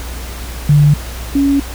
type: tone pair in turn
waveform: sine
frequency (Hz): 146.83 / 279.2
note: D3 / C#4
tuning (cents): 0 / +13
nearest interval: major seventh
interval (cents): 1113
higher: second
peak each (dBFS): -5 / -9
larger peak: first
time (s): 0.69-0.94 / 1.35-1.6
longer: neither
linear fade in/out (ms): 5
effects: added 60 Hz sine -24 dBFS peak until 1.74 s + pink hiss -30 dBFS RMS until 1.74 s